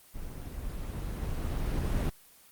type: noise with level ramp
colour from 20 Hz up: brown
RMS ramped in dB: -41 to -27 dBFS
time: 0.14-2.1 s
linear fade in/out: 10 ms
effects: white hiss -57 dBFS RMS until 2.51 s + Opus 24 kbps